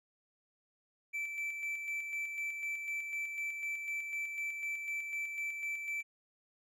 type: tone with tremolo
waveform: triangle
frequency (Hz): 2325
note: D7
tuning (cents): -18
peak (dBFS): -33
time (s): 1.13-6.03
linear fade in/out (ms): 20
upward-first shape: square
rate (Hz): 4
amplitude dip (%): 40
effects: none